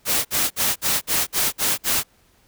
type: noise bursts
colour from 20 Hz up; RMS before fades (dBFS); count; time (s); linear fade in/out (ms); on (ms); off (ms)
white; -20; 8; 0.05-2.035; 50; 200; 55
effects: pink hiss -59 dBFS RMS until 2.47 s